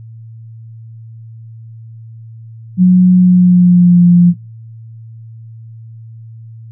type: tone with pitch glide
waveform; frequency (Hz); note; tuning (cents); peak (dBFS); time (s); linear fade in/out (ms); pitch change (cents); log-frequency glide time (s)
sine; 182.3 to 174.97; F#3 to F3; -25 to +4; -3; 2.77-4.34; 50; -71; 3.15-4.04
effects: noise-tail reverb RT60 0.3 s tail -24 dB re dry + added 113 Hz sine -30 dBFS peak until 6.71 s